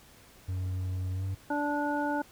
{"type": "tone with pitch glide", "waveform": "triangle", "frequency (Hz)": [92.5, 95.87], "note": ["F#2", "G2"], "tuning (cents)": [0, -38], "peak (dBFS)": -28, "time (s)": [0.48, 1.35], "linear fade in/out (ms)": 10, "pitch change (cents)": 62, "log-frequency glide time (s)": [1.14, 1.24]}
{"type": "harmonic tone", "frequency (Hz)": 291.9, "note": "D4", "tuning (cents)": -10, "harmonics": [1, 2, 3, 5], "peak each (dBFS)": [-31, -35, -32, -36], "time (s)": [1.5, 2.22], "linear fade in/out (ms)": 5}
{"effects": ["pink hiss -56 dBFS RMS until 2.31 s"]}